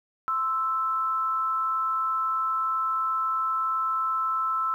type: tone pair together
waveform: sine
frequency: 1046.5 / 1318.5 Hz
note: C6 / E6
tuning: 0 / 0 cents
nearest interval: major third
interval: 400 cents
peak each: -32 / -24 dBFS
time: 0.28-4.74 s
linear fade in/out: 0 ms
effects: 10-bit